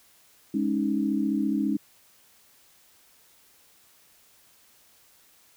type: chord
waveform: sine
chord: Ab suspended fourth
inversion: none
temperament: just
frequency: 207.7 / 276.9 / 311.5 Hz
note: Ab3 / Db4 / Eb4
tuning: 0 / -2 / +2 cents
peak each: -27 / -27 / -28 dBFS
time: 0.54-1.77 s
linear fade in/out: 5 ms
effects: white hiss -59 dBFS RMS until 5.56 s